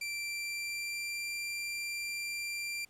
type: tone with pitch glide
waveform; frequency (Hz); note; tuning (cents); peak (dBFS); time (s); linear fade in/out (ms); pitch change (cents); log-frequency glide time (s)
sawtooth; 2349 to 2367; D7 to D7; 0 to +13; -32; 0.01-2.85; 5; +13; 0.11-1.32
effects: pink hiss -66 dBFS RMS until 2.89 s + low-pass 12000 Hz 12 dB/octave